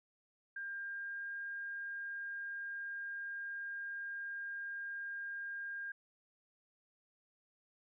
sine tone with pitch glide, 1600 to 1609.3 Hz, G6 to G6, +35 to +45 cents, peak -40 dBFS, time 0.56-5.92 s, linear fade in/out 5 ms, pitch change +10 cents, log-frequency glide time 0.78-1.33 s, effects none

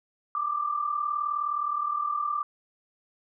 sine tone pair together, 1174.7 / 1214 Hz, D6 / D#6, 0 / -43 cents, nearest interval minor second, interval 57 cents, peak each -27 / -32 dBFS, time 0.35-2.43 s, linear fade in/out 2 ms, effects none

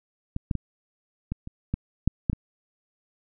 clicks, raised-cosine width 5 ms, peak -16 / -12 / -15 / -16 / -24 / -13 / -7 / -9 / -15 dBFS, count 9, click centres 0.364 / 0.512 / 0.553 / 1.32 / 1.474 / 1.74 / 2.076 / 2.298 / 2.331 s, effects none

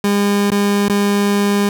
30% pulse tone with dropouts, 202.7 Hz, G#3, 42 cents flat, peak -10 dBFS, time 0.04-1.69 s, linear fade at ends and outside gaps 2 ms, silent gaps 0.504-0.518 / 0.884-0.897 s, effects none

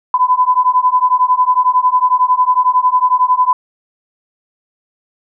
sine beating tone pair, 1000 / 1011 Hz, B5 / B5, +21 / +40 cents, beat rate 11 Hz, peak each -12 dBFS, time 0.14-3.53 s, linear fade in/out 2 ms, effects none

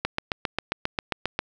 click train, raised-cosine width 0.3 ms, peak -8 dBFS, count 11, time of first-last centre 0.05-1.39 s, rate 7.46 Hz, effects none

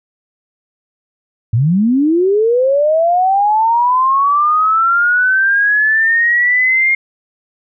sine linear sweep, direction up, 103.83 to 2137 Hz, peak -9 dBFS, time 1.53-6.95 s, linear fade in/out 5 ms, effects none

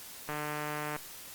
click train, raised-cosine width 0.5 ms, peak -21 dBFS, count 102, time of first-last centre 0.29-0.963 s, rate 150 Hz, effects white hiss -47 dBFS RMS until 1.34 s + Opus 48 kbps

